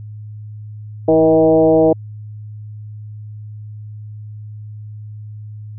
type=tone with frequency modulation; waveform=sine; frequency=478.8 Hz; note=A#4; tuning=46 cents sharp; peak=-8 dBFS; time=1.08-1.93 s; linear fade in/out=5 ms; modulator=158 Hz; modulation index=1.3; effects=added 106 Hz sine -29 dBFS peak until 5.78 s